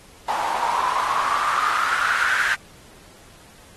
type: noise with band-pass filter sweep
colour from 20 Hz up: white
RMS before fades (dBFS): -22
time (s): 0.28-2.55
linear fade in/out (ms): 5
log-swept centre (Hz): 850 to 1600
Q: 8.4
effects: pink hiss -49 dBFS RMS until 3.76 s + AAC 32 kbps